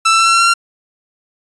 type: tone with pitch steps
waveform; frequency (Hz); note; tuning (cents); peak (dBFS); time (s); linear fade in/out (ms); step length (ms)
sawtooth; 1325 / 1333.4 / 1341.9 / 1350.5 / 1359.1 / 1367.8 / 1376.5; E6 / E6 / E6 / E6 / F6 / F6 / F6; +9 / +19 / +30 / +42 / -48 / -36 / -25; -5; 0.05-0.54; 10; 70
effects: resampled to 22050 Hz